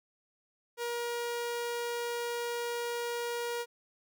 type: tone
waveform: sawtooth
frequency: 475.3 Hz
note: A#4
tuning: 34 cents sharp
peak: -29 dBFS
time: 0.77-3.66 s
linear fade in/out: 50 ms
effects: none